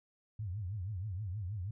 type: tone with vibrato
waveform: sine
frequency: 98 Hz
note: G2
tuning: in tune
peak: -36 dBFS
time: 0.39-1.71 s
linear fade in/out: 5 ms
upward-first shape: triangle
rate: 6.3 Hz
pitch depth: 260 cents each way
effects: none